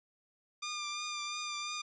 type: tone with vibrato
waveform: 10% pulse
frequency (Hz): 1200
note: D6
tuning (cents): +37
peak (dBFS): -28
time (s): 0.62-1.82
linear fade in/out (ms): 10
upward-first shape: triangle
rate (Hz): 2.9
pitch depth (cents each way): 29
effects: resampled to 16000 Hz